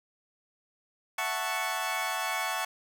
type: chord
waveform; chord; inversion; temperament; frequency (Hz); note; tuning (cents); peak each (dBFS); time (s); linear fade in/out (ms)
20% pulse; F# minor seventh; third; equal; 659.3 / 740 / 880 / 1108.7; E5 / F#5 / A5 / C#6; 0 / 0 / 0 / 0; -33 / -30 / -30 / -29; 1.18-2.65; 5
effects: none